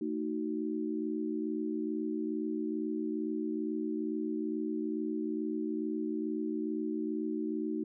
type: chord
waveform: sine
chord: D# diminished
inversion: second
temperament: just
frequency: 224 / 311.1 / 373.4 Hz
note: A3 / D#4 / F#4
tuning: +31 / 0 / +16 cents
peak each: -37 / -34 / -38 dBFS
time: 0.01-7.84 s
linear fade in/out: 5 ms
effects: none